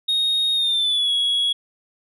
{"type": "tone with pitch glide", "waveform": "sine", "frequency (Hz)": [3728, 3341], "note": ["A#7", "G#7"], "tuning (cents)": [-1, 10], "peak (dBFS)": -15, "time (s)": [0.08, 1.53], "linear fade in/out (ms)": 10, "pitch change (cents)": -189, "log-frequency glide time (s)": [0.54, 1.12], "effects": ["tanh soft clip ceiling -16 dBFS"]}